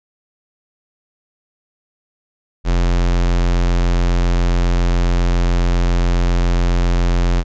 square tone, 43.65 Hz, F1, in tune, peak -13 dBFS, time 2.64-7.44 s, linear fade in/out 50 ms, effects resampled to 16000 Hz

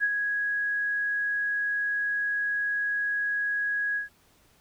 sine tone with ADSR envelope, 1661.2 Hz, G#6, in tune, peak -20 dBFS, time 0-4.09 s, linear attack 37 ms, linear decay 44 ms, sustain -5 dB, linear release 130 ms, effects pink hiss -62 dBFS RMS until 4.6 s

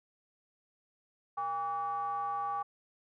triangle ring-modulated tone, 171.1 Hz, F3, 35 cents flat, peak -27 dBFS, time 1.37-2.63 s, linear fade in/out 10 ms, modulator 977 Hz, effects none

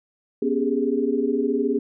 sine tone cluster, 243.9 / 277.6 / 398.4 / 417.8 Hz, B3 / C#4 / G4 / G#4, -21 / +3 / +28 / +10 cents, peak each -25 dBFS, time 0.42-1.79 s, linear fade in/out 5 ms, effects none

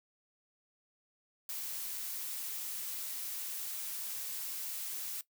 blue noise, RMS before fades -40 dBFS, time 1.49-5.21 s, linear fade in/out 2 ms, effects noise-tail reverb RT60 0.1 s tail -18 dB re dry

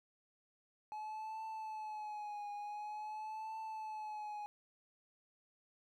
triangle tone with vibrato, 852 Hz, G#5, 44 cents sharp, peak -40 dBFS, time 0.92-4.46 s, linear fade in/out 0 ms, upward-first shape triangle, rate 0.47 Hz, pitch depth 64 cents each way, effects none

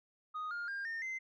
sine tone with pitch steps, 1244.5 / 1413.1 / 1604.6 / 1822.1 / 2069 Hz, D#6 / F6 / G6 / A#6 / C7, 0 / +20 / +40 / -40 / -20 cents, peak -35 dBFS, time 0.34-1.19 s, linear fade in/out 20 ms, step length 170 ms, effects tanh soft clip ceiling -36 dBFS

